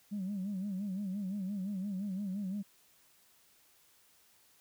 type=tone with vibrato; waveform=sine; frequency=195.6 Hz; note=G3; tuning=4 cents flat; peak=-33 dBFS; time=0.11-2.63 s; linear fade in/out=20 ms; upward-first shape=sine; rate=5.8 Hz; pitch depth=110 cents each way; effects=tanh soft clip ceiling -31 dBFS + white hiss -66 dBFS RMS until 4.6 s